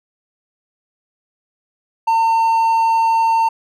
triangle tone, 906 Hz, A#5, 50 cents flat, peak -10 dBFS, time 2.07-3.49 s, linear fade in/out 10 ms, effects none

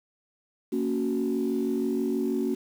sine chord, F# major, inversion first, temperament just, 231.2 / 277.5 / 370 Hz, A#3 / C#4 / F#4, -14 / +2 / 0 cents, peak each -28 / -28 / -28 dBFS, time 0.72-2.55 s, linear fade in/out 10 ms, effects tanh soft clip ceiling -17 dBFS + 8-bit

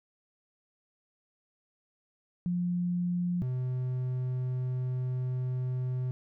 sine / triangle tone pair in turn, 176.6 / 127.15 Hz, F3 / C3, +20 / -49 cents, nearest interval tritone, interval 569 cents, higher first, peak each -27 dBFS, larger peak neither, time 2.46-3.42 / 3.42-6.11 s, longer second, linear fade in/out 0 ms, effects none

